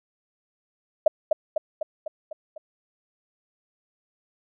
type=tone with echo; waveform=sine; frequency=620 Hz; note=D#5; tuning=6 cents flat; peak=-11 dBFS; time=1.06-1.08 s; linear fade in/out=5 ms; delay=250 ms; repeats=6; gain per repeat=-4 dB; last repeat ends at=2.58 s; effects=none